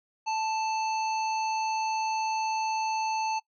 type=harmonic tone with a mistuned harmonic; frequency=880 Hz; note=A5; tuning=in tune; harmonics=1 / 3 / 5 / 7; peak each=-27 / -37 / -41 / -44 dBFS; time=0.26-3.4 s; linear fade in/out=20 ms; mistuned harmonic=7; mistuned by=+29 cents; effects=noise-tail reverb RT60 0.1 s tail -21 dB re dry